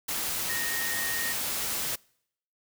sine tone in noise, 1857 Hz, A#6, 7 cents flat, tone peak -32 dBFS, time 0.49-1.33 s, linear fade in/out 10 ms, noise white, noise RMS -31 dBFS, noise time 0.08-1.96 s, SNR -4 dB, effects noise-tail reverb RT60 0.7 s tail -26 dB re dry

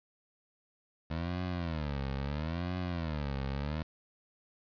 20% pulse tone with vibrato, 78.3 Hz, D#2, 11 cents sharp, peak -28 dBFS, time 1.1-3.83 s, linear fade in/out 10 ms, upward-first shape sine, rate 0.75 Hz, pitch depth 260 cents each way, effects resampled to 11025 Hz + 9-bit

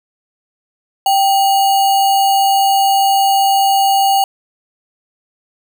sine tone with sample-and-hold, 784 Hz, G5, in tune, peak -9 dBFS, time 1.06-4.24 s, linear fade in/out 2 ms, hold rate 3675 Hz, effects none

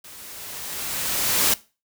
white noise with level ramp, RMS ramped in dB -43 to -18 dBFS, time 0.04-1.54 s, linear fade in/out 5 ms, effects noise-tail reverb RT60 0.3 s tail -19 dB re dry

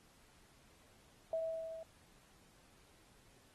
sine tone with level ramp, 650 Hz, E5, 24 cents flat, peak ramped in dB -33 to -46 dBFS, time 1.33-1.83 s, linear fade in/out 2 ms, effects pink hiss -67 dBFS RMS until 3.54 s + AAC 32 kbps

